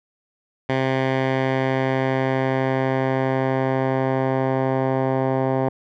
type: tone with low-pass filter sweep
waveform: 10% pulse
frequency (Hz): 132.2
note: C3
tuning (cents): +18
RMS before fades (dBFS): -21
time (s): 0.69-5.69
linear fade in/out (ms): 5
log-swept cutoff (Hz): 2500 to 1000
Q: 1.1
effects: none